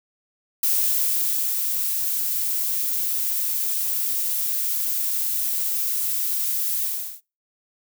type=noise with ADSR envelope; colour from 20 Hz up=violet; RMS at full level=-20 dBFS; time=0.63-7.21 s; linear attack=4 ms; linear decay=920 ms; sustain=-4 dB; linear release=380 ms; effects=noise-tail reverb RT60 0.3 s tail -25 dB re dry